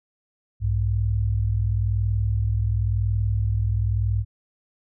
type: tone pair together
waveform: sine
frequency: 61.74 / 102.69 Hz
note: B1 / G#2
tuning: 0 / -19 cents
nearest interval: major sixth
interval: 881 cents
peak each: -24 / -21 dBFS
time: 0.6-4.25 s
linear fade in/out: 50 ms
effects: none